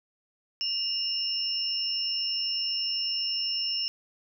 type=tone pair together; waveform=sine; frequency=2836 / 5354 Hz; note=F7 / E8; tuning=+26 / +26 cents; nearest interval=major seventh; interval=1100 cents; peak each=-32 / -28 dBFS; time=0.61-3.88 s; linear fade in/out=0 ms; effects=none